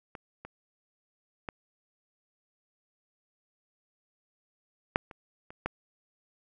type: clicks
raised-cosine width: 0.5 ms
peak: -26 / -27 / -20 / -8 / -30 / -30 / -15 dBFS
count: 7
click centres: 0.152 / 0.45 / 1.488 / 4.959 / 5.112 / 5.505 / 5.66 s
effects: none